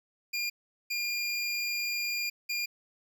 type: tone bursts at uneven times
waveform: 25% pulse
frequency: 2408 Hz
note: D7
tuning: 43 cents sharp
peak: -26 dBFS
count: 3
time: 0.33-0.5 / 0.9-2.3 / 2.49-2.66 s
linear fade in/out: 10 ms
effects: none